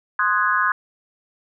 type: chord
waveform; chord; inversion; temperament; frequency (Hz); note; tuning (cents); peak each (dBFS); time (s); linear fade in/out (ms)
sine; Ab dominant seventh; first; equal; 1046.5 / 1244.5 / 1480 / 1661.2; C6 / Eb6 / Gb6 / Ab6; 0 / 0 / 0 / 0; -22; 0.19-0.72; 2
effects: none